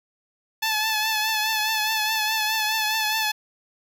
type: tone with vibrato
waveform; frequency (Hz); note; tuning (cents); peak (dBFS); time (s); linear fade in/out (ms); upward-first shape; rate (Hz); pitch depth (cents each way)
10% pulse; 868; A5; -24; -13; 0.62-3.32; 10; triangle; 4.8; 46
effects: none